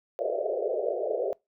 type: band-pass noise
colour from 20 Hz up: pink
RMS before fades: -29 dBFS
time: 0.19-1.33 s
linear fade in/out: 0 ms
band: 380 to 680 Hz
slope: 96 dB/octave
effects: noise-tail reverb RT60 0.2 s tail -24 dB re dry